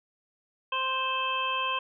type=harmonic tone; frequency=523.3 Hz; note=C5; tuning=in tune; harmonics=1 / 2 / 3 / 5 / 6; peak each=-39 / -29 / -40 / -32 / -34 dBFS; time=0.72-1.79 s; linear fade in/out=5 ms; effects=none